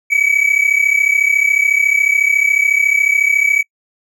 triangle tone pair together, 2263 / 2297 Hz, C#7 / D7, +35 / -39 cents, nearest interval unison, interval 26 cents, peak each -12 dBFS, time 0.1-3.63 s, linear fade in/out 20 ms, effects noise-tail reverb RT60 0.1 s tail -26 dB re dry

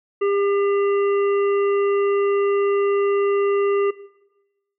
harmonic tone with a mistuned harmonic, 400.9 Hz, G4, 39 cents sharp, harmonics 1 / 3 / 5 / 7, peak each -17 / -28 / -36 / -37 dBFS, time 0.21-3.91 s, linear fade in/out 10 ms, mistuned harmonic 7, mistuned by -31 cents, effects noise-tail reverb RT60 1.0 s tail -18 dB re dry

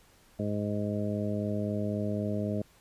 harmonic tone, 103.83 Hz, G#2, in tune, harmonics 1 / 2 / 3 / 4 / 5 / 6, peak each -34 / -32 / -38 / -39 / -40 / -37 dBFS, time 0.39-2.62 s, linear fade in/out 5 ms, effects pink hiss -61 dBFS RMS until 2.8 s + resampled to 32000 Hz

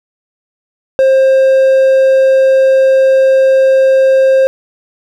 triangle tone, 531 Hz, C5, 25 cents sharp, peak -3 dBFS, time 0.99-4.47 s, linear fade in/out 0 ms, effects none

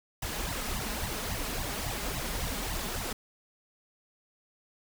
pink noise with flanger, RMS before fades -34 dBFS, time 0.22-3.13 s, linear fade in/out 5 ms, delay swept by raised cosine 1 to 4.9 ms, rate 3.6 Hz, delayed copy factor +0.9, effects none

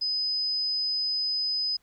sine tone, 5020 Hz, D#8, 15 cents sharp, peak -25 dBFS, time 0.01-1.77 s, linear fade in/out 10 ms, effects pink hiss -68 dBFS RMS until 1.82 s

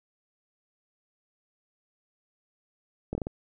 slowing click train, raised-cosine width 2 ms, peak -18 dBFS, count 5, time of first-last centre 3.13-3.269 s, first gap 21 ms, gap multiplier 1.35, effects none

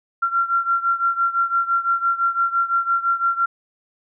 sine beating tone pair, 1369 / 1374.9 Hz, F6 / F6, -35 / -27 cents, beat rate 5.9 Hz, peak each -19 / -22 dBFS, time 0.22-3.46 s, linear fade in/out 10 ms, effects none

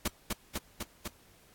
pink noise with echo, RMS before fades -30 dBFS, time 0.05-0.08 s, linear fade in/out 5 ms, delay 250 ms, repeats 4, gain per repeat -2 dB, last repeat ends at 1.08 s, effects pink hiss -61 dBFS RMS until 1.54 s + AAC 64 kbps

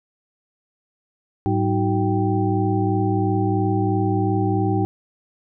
sine tone cluster, 105.1 / 190.1 / 312.8 / 375.8 / 782 Hz, G#2 / F#3 / D#4 / F#4 / G5, +21 / +47 / +9 / +27 / -4 cents, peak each -21 / -26 / -23 / -25 / -26 dBFS, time 1.46-4.85 s, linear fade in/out 0 ms, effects none

